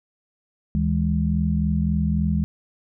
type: tone cluster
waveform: sine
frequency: 76.1 / 161 / 204.6 Hz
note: D#2 / E3 / G#3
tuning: -38 / -41 / -26 cents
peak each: -23 dBFS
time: 0.75-2.44 s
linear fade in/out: 0 ms
effects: none